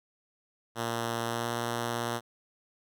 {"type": "tone with pitch glide", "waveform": "5% pulse", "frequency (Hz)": [116.54, 118.17], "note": ["A#2", "A#2"], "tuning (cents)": [0, 24], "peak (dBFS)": -19, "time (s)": [0.75, 2.21], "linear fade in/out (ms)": 50, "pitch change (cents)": 24, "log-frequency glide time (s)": [1.27, 1.5], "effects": []}